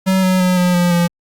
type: tone with pitch steps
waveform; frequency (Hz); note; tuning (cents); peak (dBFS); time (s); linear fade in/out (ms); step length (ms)
square; 189.1 / 185.74 / 182.45 / 179.21 / 176.03 / 172.91; F#3 / F#3 / F#3 / F3 / F3 / F3; +38 / +7 / -24 / +45 / +14 / -17; -12; 0.06-1.08; 20; 170
effects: Opus 48 kbps